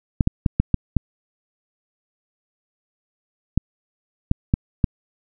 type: clicks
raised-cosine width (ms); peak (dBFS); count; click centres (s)
5; -3; 10; 0.208 / 0.274 / 0.462 / 0.6 / 0.743 / 0.967 / 3.576 / 4.314 / 4.539 / 4.842
effects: none